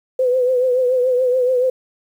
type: tone with vibrato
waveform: sine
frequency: 505 Hz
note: B4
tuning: 39 cents sharp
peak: -13 dBFS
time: 0.19-1.7 s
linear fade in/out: 5 ms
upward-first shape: triangle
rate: 7 Hz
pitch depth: 66 cents each way
effects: 8-bit